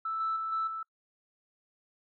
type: tone with level steps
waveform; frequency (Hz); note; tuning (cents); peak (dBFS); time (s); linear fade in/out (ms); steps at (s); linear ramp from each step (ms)
sine; 1318.5; E6; 0; -30 / -27 / -31 / -27 / -34; 0.05-0.83; 5; 0.2 / 0.36 / 0.52 / 0.67; 5
effects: noise-tail reverb RT60 0.1 s tail -26 dB re dry + tanh soft clip ceiling -24 dBFS